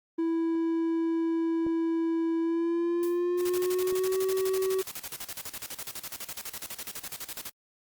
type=tone with pitch glide; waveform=triangle; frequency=329.6 to 378.6 Hz; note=E4 to F#4; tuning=0 to +40 cents; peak=-23 dBFS; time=0.18-4.82 s; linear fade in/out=10 ms; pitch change=+240 cents; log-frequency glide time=2.4-4.21 s
type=clicks; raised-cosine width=2 ms; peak=-26 / -31 dBFS; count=2; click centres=1.666 / 3.925 s
type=noise with exponential decay; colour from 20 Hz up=blue; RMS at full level=-40 dBFS; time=3.03-3.26 s; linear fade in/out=0 ms; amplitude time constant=49 ms
type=noise with tremolo; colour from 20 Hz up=white; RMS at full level=-37 dBFS; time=3.37-7.52 s; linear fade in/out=50 ms; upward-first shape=square; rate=12 Hz; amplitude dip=80%
effects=Opus 32 kbps